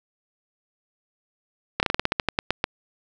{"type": "slowing click train", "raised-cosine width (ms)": 0.3, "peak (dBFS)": -4, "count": 13, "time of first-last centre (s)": [1.8, 2.641], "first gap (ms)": 29, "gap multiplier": 1.15, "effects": []}